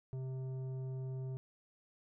triangle tone with tanh clipping, 130.81 Hz, C3, in tune, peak -40 dBFS, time 0.13-1.37 s, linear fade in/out 0 ms, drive 14 dB, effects none

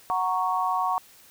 sine chord, F# major, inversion none, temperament equal, 740 / 932.3 / 1108.7 Hz, F#5 / A#5 / C#6, 0 / 0 / 0 cents, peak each -27 / -28 / -26 dBFS, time 0.1-0.98 s, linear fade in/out 0 ms, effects white hiss -53 dBFS RMS until 1.3 s

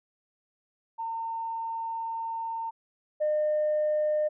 sine tone pair in turn, 909 / 606.7 Hz, A#5 / D#5, -44 / -44 cents, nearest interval perfect fifth, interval 700 cents, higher first, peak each -30 / -22 dBFS, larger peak second, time 0.98-2.71 / 3.2-4.29 s, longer first, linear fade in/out 20 ms, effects tanh soft clip ceiling -20 dBFS

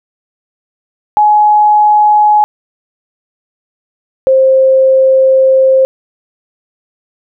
sine tone pair in turn, 842 / 528 Hz, G#5 / C5, +24 / +16 cents, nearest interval minor sixth, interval 808 cents, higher first, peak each -4 dBFS, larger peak neither, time 1.17-2.44 / 4.27-5.85 s, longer second, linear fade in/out 0 ms, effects none

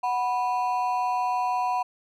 triangle ring-modulated tone, 862 Hz, A5, 36 cents flat, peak -18 dBFS, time 0.03-1.83 s, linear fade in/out 10 ms, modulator 123 Hz, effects none

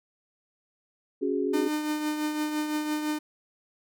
sine chord, C# suspended fourth, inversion none, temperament just, 277.2 / 369.6 / 415.8 Hz, C#4 / F#4 / G#4, 0 / -2 / +2 cents, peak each -29 dBFS, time 1.21-1.69 s, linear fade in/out 20 ms
45% pulse tone with tremolo, 303.1 Hz, D#4, 45 cents flat, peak -25 dBFS, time 1.53-3.19 s, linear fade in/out 10 ms, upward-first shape triangle, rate 5.9 Hz, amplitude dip 50%
effects none

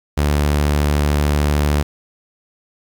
sawtooth tone, 73.42 Hz, D2, in tune, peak -10 dBFS, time 0.17-1.83 s, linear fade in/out 10 ms, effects 8-bit

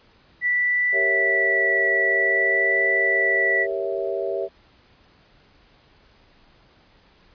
sine tone with vibrato, 1962 Hz, B6, 12 cents flat, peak -18 dBFS, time 0.41-3.67 s, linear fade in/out 50 ms, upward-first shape triangle, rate 0.51 Hz, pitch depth 10 cents each way
sine chord, G diminished seventh, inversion none, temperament equal, 392 / 466.2 / 554.4 / 659.3 Hz, G4 / Bb4 / Db5 / Fb5, 0 / 0 / 0 / 0 cents, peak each -27 / -31 / -29 / -28 dBFS, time 0.92-4.49 s, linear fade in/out 50 ms
effects pink hiss -56 dBFS RMS until 7.34 s + resampled to 11025 Hz

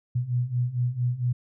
sine beating tone pair, 120.6 / 125 Hz, B2 / B2, -41 / +21 cents, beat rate 4.4 Hz, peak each -28 / -25 dBFS, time 0.15-1.33 s, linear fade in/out 10 ms, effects none

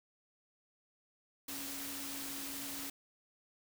sine tone in noise, 277.3 Hz, C#4, 1 cent sharp, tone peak -48 dBFS, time 1.48-2.9 s, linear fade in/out 5 ms, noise white, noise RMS -43 dBFS, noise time 1.48-2.9 s, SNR -8 dB, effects none

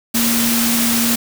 sine tone in noise, 233.1 Hz, A#3, in tune, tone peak -17 dBFS, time 0.14-1.16 s, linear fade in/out 10 ms, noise white, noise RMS -18 dBFS, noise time 0.14-1.16 s, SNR -2 dB, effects none

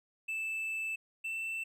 triangle tone pair in turn, 2637 / 2669 Hz, E7 / E7, 0 / +21 cents, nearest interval unison, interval 21 cents, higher second, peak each -32 / -33 dBFS, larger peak first, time 0.28-0.96 / 1.24-1.64 s, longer first, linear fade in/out 10 ms, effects none

